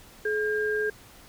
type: tone pair together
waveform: sine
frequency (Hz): 426.1 / 1608.7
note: G#4 / G6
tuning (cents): +44 / +44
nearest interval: octave + major seventh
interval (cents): 2300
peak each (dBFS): -26 / -28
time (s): 0.25-0.9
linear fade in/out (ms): 5
effects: pink hiss -51 dBFS RMS until 1.28 s